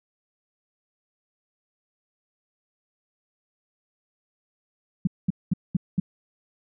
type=tone bursts; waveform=sine; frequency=182 Hz; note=F#3; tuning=28 cents flat; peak=-17 dBFS; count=5; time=5.05-6 s; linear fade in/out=5 ms; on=22 ms; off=210 ms; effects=none